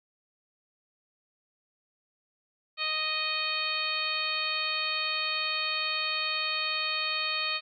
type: harmonic tone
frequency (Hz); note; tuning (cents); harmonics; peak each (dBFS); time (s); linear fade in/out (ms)
622.3; D#5; 0; 1 / 2 / 3 / 4 / 5 / 6 / 7; -44 / -36 / -39 / -32 / -37 / -36 / -34; 2.77-7.61; 50
effects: none